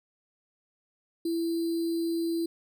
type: tone with sample-and-hold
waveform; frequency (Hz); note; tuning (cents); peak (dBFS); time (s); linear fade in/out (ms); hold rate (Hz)
sine; 333.2; E4; +19; -26; 1.25-2.46; 5; 4410
effects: none